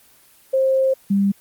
sine tone pair in turn, 530 / 198.53 Hz, C5 / G3, +22 / +22 cents, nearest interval octave + perfect fourth, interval 1700 cents, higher first, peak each -14 dBFS, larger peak neither, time 0.53-0.94 / 1.1-1.32 s, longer first, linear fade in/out 10 ms, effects white hiss -52 dBFS RMS until 1.4 s + Opus 24 kbps

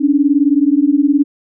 sine beating tone pair, 277.2 / 296.2 Hz, C#4 / D4, 0 / +15 cents, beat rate 19 Hz, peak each -12 dBFS, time 0-1.24 s, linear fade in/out 20 ms, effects none

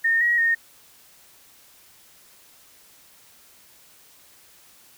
sine tone with pitch steps, 1831 / 1901 / 1843 Hz, A#6 / A#6 / A#6, -32 / +33 / -20 cents, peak -17 dBFS, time 0.04-0.55 s, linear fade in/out 10 ms, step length 170 ms, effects white hiss -53 dBFS RMS until 4.97 s

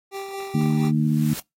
25% pulse tone with tremolo, 392 Hz, G4, in tune, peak -25 dBFS, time 0.11-0.92 s, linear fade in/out 50 ms, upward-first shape sine, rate 4.3 Hz, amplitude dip 40%
harmonic tone, 76 Hz, D#2, 40 cents flat, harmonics 2 / 3 / 4, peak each -20 / -21 / -28 dBFS, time 0.54-1.34 s, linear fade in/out 10 ms
white noise with exponential growth, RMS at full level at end -31 dBFS, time 0.8-1.4 s, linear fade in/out 5 ms, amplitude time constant 130 ms
effects noise-tail reverb RT60 0.2 s tail -26 dB re dry + AAC 48 kbps

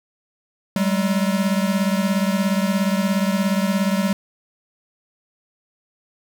square beating tone pair, 191.3 / 208.3 Hz, G3 / G#3, -42 / +5 cents, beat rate 17 Hz, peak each -20 / -23 dBFS, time 0.76-4.13 s, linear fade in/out 2 ms, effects 9-bit

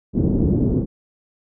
white low-pass noise, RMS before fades -18 dBFS, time 0.13-0.86 s, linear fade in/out 50 ms, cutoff 320 Hz, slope 24 dB/octave, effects none

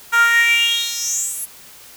10% pulse tone with high-pass filter sweep, 466.2 Hz, A#4, in tune, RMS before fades -17 dBFS, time 0.12-1.46 s, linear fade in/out 20 ms, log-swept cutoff 1200 to 11000 Hz, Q 6.6, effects white hiss -42 dBFS RMS until 1.96 s

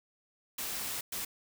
white noise bursts at uneven times, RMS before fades -37 dBFS, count 2, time 0.58-1.01 / 1.12-1.25 s, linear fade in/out 5 ms, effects none

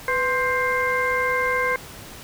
harmonic tone with a mistuned harmonic, 525 Hz, C5, 6 cents sharp, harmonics 1 / 2 / 3 / 4, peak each -25 / -25 / -25 / -25 dBFS, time 0.08-1.76 s, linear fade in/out 2 ms, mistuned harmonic 1, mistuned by -85 cents, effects pink hiss -40 dBFS RMS until 2.23 s

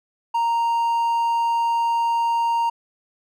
triangle tone, 930 Hz, A#5, 4 cents flat, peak -16 dBFS, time 0.34-2.7 s, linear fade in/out 10 ms, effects none

